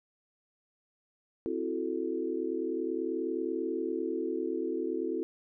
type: chord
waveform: sine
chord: F# half-diminished seventh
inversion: second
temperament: equal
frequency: 261.6 / 329.6 / 370 / 440 Hz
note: C4 / E4 / F#4 / A4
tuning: 0 / 0 / 0 / 0 cents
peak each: -38 / -34 / -35 / -36 dBFS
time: 1.46-5.23 s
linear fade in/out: 0 ms
effects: none